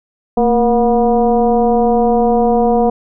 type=tone with frequency modulation; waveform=sine; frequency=474.2 Hz; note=A#4; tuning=30 cents sharp; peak=-9 dBFS; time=0.37-2.9 s; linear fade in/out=5 ms; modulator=247 Hz; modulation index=1.3; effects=none